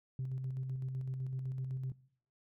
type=tone with tremolo; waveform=sine; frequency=130.81 Hz; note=C3; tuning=in tune; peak=-33 dBFS; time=0.19-1.92 s; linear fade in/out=2 ms; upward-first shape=square; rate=7.9 Hz; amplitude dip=35%; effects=noise-tail reverb RT60 0.6 s tail -21 dB re dry + tanh soft clip ceiling -32 dBFS